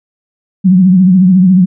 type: tone with vibrato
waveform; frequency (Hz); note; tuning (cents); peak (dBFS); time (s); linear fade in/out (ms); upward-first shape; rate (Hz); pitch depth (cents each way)
sine; 185; F#3; 0; -3; 0.64-1.66; 20; triangle; 14; 100
effects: none